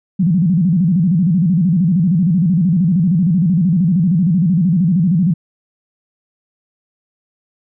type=tone with vibrato; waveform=sine; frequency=174.61 Hz; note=F3; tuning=in tune; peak=-10 dBFS; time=0.19-5.34 s; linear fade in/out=10 ms; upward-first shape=square; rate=13 Hz; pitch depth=160 cents each way; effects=none